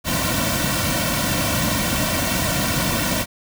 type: noise with comb filter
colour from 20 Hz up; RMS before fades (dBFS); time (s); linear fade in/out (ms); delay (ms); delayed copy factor
pink; -21; 0.04-3.26; 50; 2.4; -0.9
effects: none

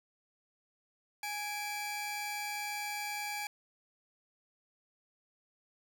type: tone pair together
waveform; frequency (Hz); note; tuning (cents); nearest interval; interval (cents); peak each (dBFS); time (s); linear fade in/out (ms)
sawtooth; 830.6 / 2330; G#5 / D7; 0 / -14; octave + tritone; 1786; -35 / -36; 1.23-3.47; 2
effects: none

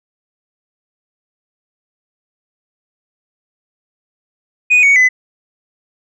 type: tone with pitch steps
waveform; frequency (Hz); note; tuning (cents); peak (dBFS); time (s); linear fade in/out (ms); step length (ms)
sine; 2479 / 2234 / 2014; D#7 / C#7 / B6; -7 / +13 / +33; -4; 4.7-5.09; 20; 130
effects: tanh soft clip ceiling -5 dBFS

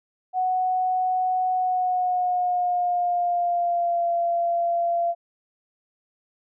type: tone with pitch glide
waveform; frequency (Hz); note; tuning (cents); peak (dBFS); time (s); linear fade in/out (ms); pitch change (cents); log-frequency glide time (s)
sine; 740 to 686.5; F#5 to F5; 0 to -30; -20; 0.33-5.15; 50; -130; 1.52-4.09
effects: none

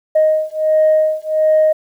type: beating tone pair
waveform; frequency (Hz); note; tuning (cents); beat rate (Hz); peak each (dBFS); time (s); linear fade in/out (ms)
sine; 622.3 / 623.7; D#5 / D#5; 0 / +4; 1.4; -13; 0.15-1.73; 10
effects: tanh soft clip ceiling -5 dBFS + 8-bit

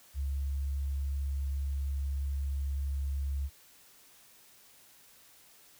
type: tone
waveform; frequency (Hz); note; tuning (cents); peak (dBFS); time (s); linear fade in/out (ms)
sine; 69.3; C#2; 0; -30; 0.14-3.5; 50
effects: white hiss -59 dBFS RMS until 5.79 s

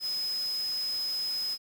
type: tone in noise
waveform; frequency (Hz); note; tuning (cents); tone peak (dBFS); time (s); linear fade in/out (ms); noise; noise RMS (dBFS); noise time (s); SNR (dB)
sine; 5070; D#8; +32; -29; 0-1.58; 50; white; -45; 0-1.58; +13
effects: none

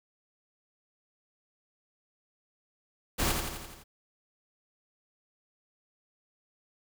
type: noise with echo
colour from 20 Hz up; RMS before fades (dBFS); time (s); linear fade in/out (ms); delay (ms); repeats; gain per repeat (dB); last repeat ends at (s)
pink; -28; 3.18-3.33; 20; 85; 6; -4; 3.84
effects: none

